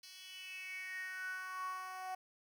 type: tone with high-pass filter sweep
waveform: 10% pulse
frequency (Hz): 372.8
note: F#4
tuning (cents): +13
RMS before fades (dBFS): -45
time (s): 0.03-2.15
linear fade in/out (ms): 5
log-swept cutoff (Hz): 3900 to 760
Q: 7.5
effects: 12-bit